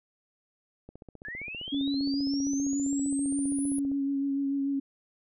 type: click train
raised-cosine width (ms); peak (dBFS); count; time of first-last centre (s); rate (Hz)
2; -32; 47; 0.89-3.916; 15.2
type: linear sweep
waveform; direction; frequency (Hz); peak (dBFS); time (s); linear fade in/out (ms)
sine; up; 1661.2 to 10440; -36; 1.25-3.79; 0
type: tone with vibrato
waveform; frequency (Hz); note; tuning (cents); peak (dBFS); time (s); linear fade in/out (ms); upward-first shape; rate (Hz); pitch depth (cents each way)
sine; 277.2; C#4; 0; -26; 1.72-4.8; 10; sine; 6.8; 19
effects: none